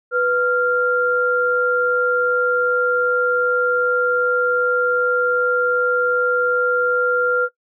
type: tone pair together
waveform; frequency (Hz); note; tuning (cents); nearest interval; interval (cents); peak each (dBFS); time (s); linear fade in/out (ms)
sine; 493.9 / 1391.3; B4 / F6; 0 / -7; octave + tritone; 1793; -18 / -17; 0.11-7.49; 50
effects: noise-tail reverb RT60 0.1 s tail -18 dB re dry